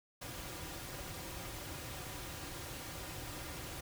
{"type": "noise with comb filter", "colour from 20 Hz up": "pink", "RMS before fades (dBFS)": -45, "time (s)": [0.21, 3.81], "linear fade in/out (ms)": 10, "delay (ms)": 4.6, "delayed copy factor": -0.5, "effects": []}